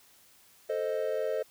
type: chord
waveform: triangle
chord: A diminished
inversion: none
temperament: equal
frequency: 440 / 523.3 / 622.3 Hz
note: A4 / C5 / Eb5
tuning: 0 / 0 / 0 cents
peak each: -31 dBFS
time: 0.69-1.43 s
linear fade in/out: 10 ms
effects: white hiss -60 dBFS RMS until 1.5 s